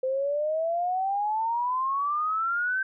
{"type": "exponential sweep", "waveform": "sine", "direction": "up", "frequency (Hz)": [514, 1565], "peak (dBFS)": -24, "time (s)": [0.03, 2.83], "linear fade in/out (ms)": 5, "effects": []}